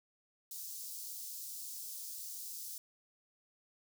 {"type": "high-pass noise", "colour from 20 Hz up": "white", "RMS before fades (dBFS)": -45, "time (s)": [0.51, 2.78], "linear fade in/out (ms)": 2, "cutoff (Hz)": 4800, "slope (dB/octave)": 24, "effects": []}